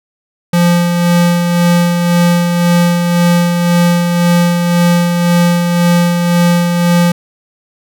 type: tone with tremolo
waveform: square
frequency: 173.6 Hz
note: F3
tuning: 10 cents flat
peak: -7 dBFS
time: 0.53-7.12 s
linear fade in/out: 5 ms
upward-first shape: sine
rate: 1.9 Hz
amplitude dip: 40%
effects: none